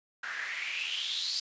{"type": "noise with band-pass filter sweep", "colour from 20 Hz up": "white", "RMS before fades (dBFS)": -35, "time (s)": [0.23, 1.4], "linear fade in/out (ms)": 5, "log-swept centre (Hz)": [1500, 4700], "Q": 6.5, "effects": ["resampled to 16000 Hz"]}